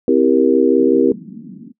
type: chord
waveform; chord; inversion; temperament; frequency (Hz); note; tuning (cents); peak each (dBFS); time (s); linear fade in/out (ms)
sine; C dominant seventh; none; just; 261.6 / 327 / 392.4 / 470.9; C4 / E4 / G4 / Bb4; 0 / -14 / +2 / +18; -15; 0.08-1.12; 2
type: band-pass noise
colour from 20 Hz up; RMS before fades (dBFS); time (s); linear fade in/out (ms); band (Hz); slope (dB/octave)
white; -34; 0.75-1.73; 50; 170 to 270; 48
effects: noise-tail reverb RT60 0.1 s tail -19 dB re dry